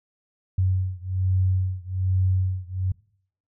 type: beating tone pair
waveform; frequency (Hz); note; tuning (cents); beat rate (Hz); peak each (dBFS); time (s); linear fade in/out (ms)
sine; 92.8 / 94; F#2 / F#2; +6 / +28; 1.2; -23 / -24; 0.58-2.92; 5
effects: noise-tail reverb RT60 0.6 s tail -23 dB re dry